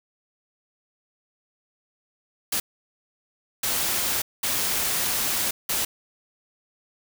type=noise bursts at uneven times; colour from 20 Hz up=white; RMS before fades=-25 dBFS; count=4; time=2.52-2.6 / 3.63-4.22 / 4.43-5.51 / 5.69-5.85 s; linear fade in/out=5 ms; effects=none